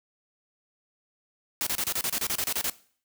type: noise bursts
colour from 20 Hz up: white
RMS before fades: -28 dBFS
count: 13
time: 1.61-2.698 s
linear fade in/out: 0 ms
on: 56 ms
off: 30 ms
effects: noise-tail reverb RT60 0.5 s tail -19 dB re dry